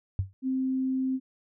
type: tone with exponential decay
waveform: sine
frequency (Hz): 95.8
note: G2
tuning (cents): -39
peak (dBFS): -20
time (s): 0.19-0.33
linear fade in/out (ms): 0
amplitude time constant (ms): 30
type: tone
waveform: sine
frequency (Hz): 261.6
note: C4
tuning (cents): 0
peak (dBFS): -25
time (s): 0.42-1.2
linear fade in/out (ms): 50
effects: none